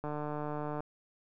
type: click train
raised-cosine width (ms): 1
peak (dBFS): -24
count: 115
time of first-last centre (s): 0.04-0.805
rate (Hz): 149
effects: none